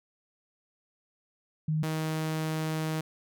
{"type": "tone pair in turn", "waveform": ["sine", "sawtooth"], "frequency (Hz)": [155.56, 157.64], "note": ["D#3", "D#3"], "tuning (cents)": [0, 23], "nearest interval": "unison", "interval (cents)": 23, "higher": "second", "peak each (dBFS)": -25, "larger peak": "neither", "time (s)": [[1.68, 1.83], [1.83, 3.01]], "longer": "second", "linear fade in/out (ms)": 5, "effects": []}